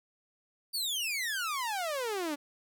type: exponential sweep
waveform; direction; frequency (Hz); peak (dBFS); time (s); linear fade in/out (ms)
sawtooth; down; 4699 to 279.5; -28; 0.73-2.36; 20
effects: none